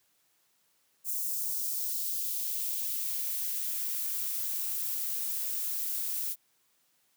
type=noise with high-pass filter sweep; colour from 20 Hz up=violet; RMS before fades=-33 dBFS; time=1.04-6.36 s; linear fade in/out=50 ms; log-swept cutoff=7200 to 290 Hz; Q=1.2; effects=white hiss -71 dBFS RMS until 7.16 s + high-pass 100 Hz 12 dB/octave